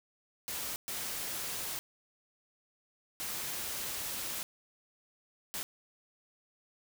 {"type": "noise bursts at uneven times", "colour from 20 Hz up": "white", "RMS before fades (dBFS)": -38, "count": 4, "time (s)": [[0.48, 0.76], [0.88, 1.79], [3.2, 4.43], [5.54, 5.63]], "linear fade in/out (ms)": 0, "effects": []}